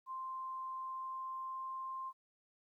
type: tone with pitch glide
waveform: sine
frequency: 1046.5 to 1053.2 Hz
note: C6 to C6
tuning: 0 to +11 cents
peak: -40 dBFS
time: 0.06-2.13 s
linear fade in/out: 50 ms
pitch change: +11 cents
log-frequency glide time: 0.74-1.98 s
effects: 13-bit